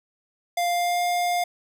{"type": "tone with pitch glide", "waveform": "square", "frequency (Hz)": [698.5, 706.2], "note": ["F5", "F5"], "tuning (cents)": [0, 19], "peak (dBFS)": -22, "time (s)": [0.57, 1.44], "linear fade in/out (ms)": 5, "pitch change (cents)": 19, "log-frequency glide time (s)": [0.69, 1.02], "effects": []}